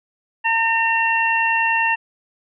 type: harmonic tone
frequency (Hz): 910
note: A#5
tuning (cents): -42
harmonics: 1 / 2 / 3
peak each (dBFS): -20 / -20 / -20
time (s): 0.44-1.96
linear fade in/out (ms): 20
effects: none